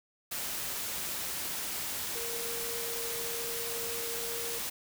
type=tone in noise; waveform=sine; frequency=466.2 Hz; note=A#4; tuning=in tune; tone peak=-40 dBFS; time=2.15-4.59 s; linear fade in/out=10 ms; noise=white; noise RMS=-36 dBFS; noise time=0.31-4.7 s; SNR=-7 dB; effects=none